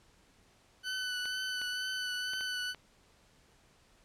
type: tone with vibrato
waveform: 20% pulse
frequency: 1500 Hz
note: F#6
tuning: 23 cents sharp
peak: -29 dBFS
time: 0.83-2.75 s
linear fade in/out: 50 ms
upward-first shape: triangle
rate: 2.1 Hz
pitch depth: 23 cents each way
type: clicks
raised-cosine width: 0.3 ms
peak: -30 dBFS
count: 5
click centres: 1.256 / 1.616 / 2.335 / 2.409 / 2.747 s
effects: pink hiss -65 dBFS RMS until 4.04 s + low-pass 9000 Hz 12 dB/octave